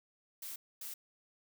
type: noise bursts at uneven times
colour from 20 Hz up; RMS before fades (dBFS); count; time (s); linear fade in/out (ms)
blue; -44; 2; 0.42-0.56 / 0.81-0.94; 5
effects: none